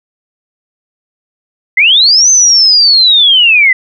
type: linear two-way sweep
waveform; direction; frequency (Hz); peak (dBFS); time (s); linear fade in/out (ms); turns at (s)
sine; up then down; 1975.5 to 6240 to 1975.5; -3; 1.77-3.73; 5; 2.3
effects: none